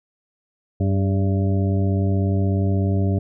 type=harmonic tone with a mistuned harmonic; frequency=96.6 Hz; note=G2; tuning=25 cents flat; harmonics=1 / 2 / 3 / 4 / 6 / 7; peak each=-18 / -24 / -28 / -30 / -34 / -35 dBFS; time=0.8-3.19 s; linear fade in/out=5 ms; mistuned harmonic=4; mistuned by=+58 cents; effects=none